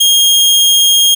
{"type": "tone", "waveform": "sawtooth", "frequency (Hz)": 3243, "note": "G#7", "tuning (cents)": -42, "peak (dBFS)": -3, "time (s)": [0, 1.15], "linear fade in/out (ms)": 10, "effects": []}